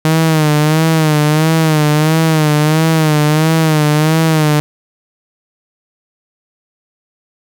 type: tone with vibrato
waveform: sawtooth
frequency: 155.56 Hz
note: D#3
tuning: in tune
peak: -5 dBFS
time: 0.05-4.6 s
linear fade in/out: 0 ms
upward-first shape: sine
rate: 1.5 Hz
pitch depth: 69 cents each way
effects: none